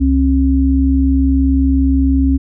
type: tone pair together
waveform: sine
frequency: 67.91 / 269.3 Hz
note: C#2 / C#4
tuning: -35 / -50 cents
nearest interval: 2 octaves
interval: 2385 cents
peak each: -12 dBFS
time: 0-2.38 s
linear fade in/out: 20 ms
effects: none